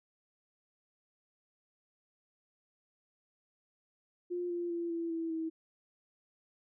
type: tone with pitch steps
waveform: sine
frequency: 353.3 / 347 / 340.9 / 334.8 / 328.9 / 323 Hz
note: F4 / F4 / F4 / E4 / E4 / E4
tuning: +20 / -11 / -42 / +27 / -4 / -35 cents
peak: -33 dBFS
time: 4.3-5.5 s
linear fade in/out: 20 ms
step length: 200 ms
effects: none